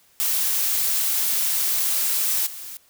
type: noise with level steps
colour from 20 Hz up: blue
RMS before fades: -22 / -36 dBFS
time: 0.2-2.77 s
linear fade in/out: 0 ms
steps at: 2.46 s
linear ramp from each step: 10 ms
effects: white hiss -58 dBFS RMS until 2.89 s